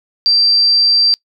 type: tone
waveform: sine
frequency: 4699 Hz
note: D8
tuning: in tune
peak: -8 dBFS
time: 0.26-1.14 s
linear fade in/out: 0 ms
effects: noise-tail reverb RT60 0.1 s tail -25 dB re dry